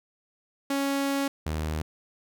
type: tone pair in turn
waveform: sawtooth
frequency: 277.2 / 77.79 Hz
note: C#4 / D#2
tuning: 0 / 0 cents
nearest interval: octave + minor seventh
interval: 2200 cents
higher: first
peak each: -21 / -24 dBFS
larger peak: first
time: 0.7-1.28 / 1.46-1.82 s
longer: first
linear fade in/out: 5 ms
effects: none